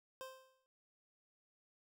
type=tone with exponential decay; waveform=25% pulse; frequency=523 Hz; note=C5; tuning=1 cent flat; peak=-40 dBFS; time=0.21-0.66 s; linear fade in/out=0 ms; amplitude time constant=97 ms; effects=none